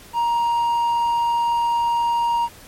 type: tone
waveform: triangle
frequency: 940 Hz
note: A#5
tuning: 14 cents sharp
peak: -15 dBFS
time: 0.13-2.49 s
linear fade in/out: 50 ms
effects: pink hiss -44 dBFS RMS until 2.67 s + MP3 64 kbps